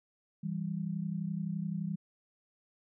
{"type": "tone pair together", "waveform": "sine", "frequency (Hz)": [164.81, 196.51], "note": ["E3", "G3"], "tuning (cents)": [0, 5], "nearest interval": "minor third", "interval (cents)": 305, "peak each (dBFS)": [-35, -36], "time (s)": [0.43, 1.96], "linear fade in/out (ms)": 10, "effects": []}